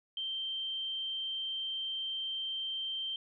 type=tone; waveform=sine; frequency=3136 Hz; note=G7; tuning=in tune; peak=-34 dBFS; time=0.17-3.16 s; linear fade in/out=2 ms; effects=none